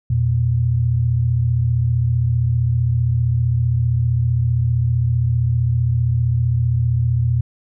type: tone pair together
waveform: sine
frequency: 84.66 / 120 Hz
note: E2 / B2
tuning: +47 / -49 cents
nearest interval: tritone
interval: 604 cents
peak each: -21 / -15 dBFS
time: 0.1-7.41 s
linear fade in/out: 5 ms
effects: none